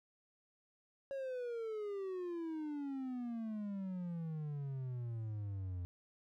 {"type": "exponential sweep", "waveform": "triangle", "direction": "down", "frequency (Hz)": [554, 87.31], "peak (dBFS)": -37, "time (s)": [1.11, 5.85], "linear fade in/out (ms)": 0, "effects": []}